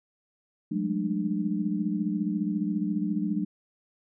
sine tone cluster, 180.3 / 200.2 / 214.8 / 299.6 Hz, F#3 / G3 / A3 / D4, -45 / +37 / -41 / +35 cents, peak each -31 dBFS, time 0.71-3.45 s, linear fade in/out 10 ms, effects none

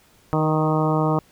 harmonic tone with a mistuned harmonic, 155.56 Hz, D#3, in tune, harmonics 1 / 2 / 3 / 4 / 5 / 6 / 7 / 8, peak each -21 / -24 / -26 / -27 / -28 / -29 / -29 / -30 dBFS, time 0.33-1.19 s, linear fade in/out 0 ms, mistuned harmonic 3, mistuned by +17 cents, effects pink hiss -56 dBFS RMS until 1.31 s

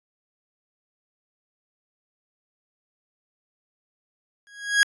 40% pulse tone with exponential growth, 1649 Hz, G#6, 13 cents flat, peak -11 dBFS, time 4.47-4.83 s, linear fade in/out 0 ms, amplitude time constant 78 ms, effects resampled to 24000 Hz

